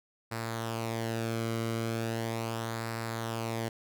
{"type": "tone with flanger", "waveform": "sawtooth", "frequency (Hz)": 114.1, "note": "A#2", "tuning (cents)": -37, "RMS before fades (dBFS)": -34, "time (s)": [0.31, 3.69], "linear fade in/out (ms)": 10, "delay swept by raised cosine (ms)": [0.31, 1.16], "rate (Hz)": 0.38, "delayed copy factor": -0.55, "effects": []}